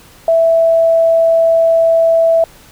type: tone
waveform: sine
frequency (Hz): 659.3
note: E5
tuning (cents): 0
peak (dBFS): -7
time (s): 0.28-2.44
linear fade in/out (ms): 2
effects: pink hiss -42 dBFS RMS until 2.71 s